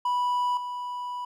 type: tone with level steps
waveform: triangle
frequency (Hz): 984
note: B5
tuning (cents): -7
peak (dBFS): -21 / -29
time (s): 0.05-1.25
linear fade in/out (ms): 5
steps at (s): 0.57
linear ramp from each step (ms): 2
effects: none